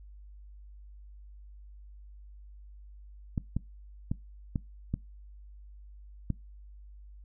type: clicks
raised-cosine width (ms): 5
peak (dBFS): -17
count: 6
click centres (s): 3.378 / 3.566 / 4.115 / 4.558 / 4.94 / 6.303
effects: noise-tail reverb RT60 0.2 s tail -21 dB re dry + added 50 Hz sine -47 dBFS peak until 7.24 s